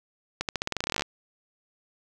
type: accelerating click train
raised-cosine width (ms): 0.2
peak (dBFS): -10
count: 18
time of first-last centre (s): 0.41-1.021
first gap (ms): 78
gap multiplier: 0.89
effects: none